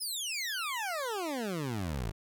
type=exponential sweep; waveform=20% pulse; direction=down; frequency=5274 to 49 Hz; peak=-28 dBFS; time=0-2.12 s; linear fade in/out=20 ms; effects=none